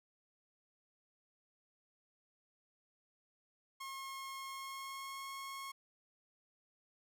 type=tone with pitch glide; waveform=sawtooth; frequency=1079 to 1089.6 Hz; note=C#6 to C#6; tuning=-47 to -30 cents; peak=-40 dBFS; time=3.8-5.72 s; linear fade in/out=10 ms; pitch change=+17 cents; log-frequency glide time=4.46-5.31 s; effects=none